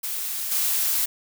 blue noise with level steps, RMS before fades -29 / -23 dBFS, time 0.03-1.06 s, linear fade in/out 10 ms, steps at 0.51 s, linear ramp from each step 10 ms, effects none

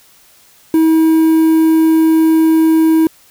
triangle tone with quantisation, 320.8 Hz, E4, 47 cents flat, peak -5 dBFS, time 0.74-3.07 s, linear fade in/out 2 ms, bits 5, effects white hiss -47 dBFS RMS until 3.3 s

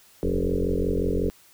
sine tone with frequency modulation, 233.1 Hz, A#3, in tune, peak -21 dBFS, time 0.23-1.3 s, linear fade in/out 0 ms, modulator 45.5 Hz, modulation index 5.5, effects white hiss -55 dBFS RMS until 1.53 s

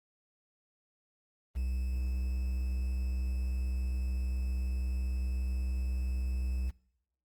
triangle tone with quantisation, 63.4 Hz, B1, 46 cents sharp, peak -28 dBFS, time 1.55-6.71 s, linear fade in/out 20 ms, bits 9, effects noise-tail reverb RT60 0.8 s tail -23 dB re dry + Opus 24 kbps

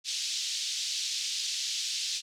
pink band-pass noise, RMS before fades -33 dBFS, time 0.04-2.22 s, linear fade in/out 50 ms, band 3400 to 6500 Hz, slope 24 dB/octave, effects none

